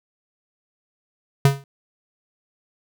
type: tone with exponential decay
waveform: square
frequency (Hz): 138.5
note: C#3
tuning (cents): -1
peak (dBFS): -9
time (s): 1.45-1.64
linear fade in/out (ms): 2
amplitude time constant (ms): 40
effects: none